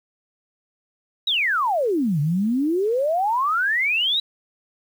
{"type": "exponential two-way sweep", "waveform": "sine", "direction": "down then up", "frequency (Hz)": [3953, 140.3, 3953], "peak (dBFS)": -18, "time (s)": [1.27, 4.2], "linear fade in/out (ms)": 5, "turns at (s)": 2.2, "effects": ["8-bit"]}